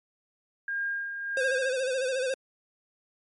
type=tone with tremolo; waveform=sine; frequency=1613 Hz; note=G6; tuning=49 cents sharp; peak=-27 dBFS; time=0.68-1.7 s; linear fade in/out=2 ms; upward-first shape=sine; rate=1.6 Hz; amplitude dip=50%
type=tone with vibrato; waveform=square; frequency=520 Hz; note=C5; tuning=11 cents flat; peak=-27 dBFS; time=1.37-2.34 s; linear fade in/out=2 ms; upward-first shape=sine; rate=14 Hz; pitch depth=69 cents each way
effects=MP3 48 kbps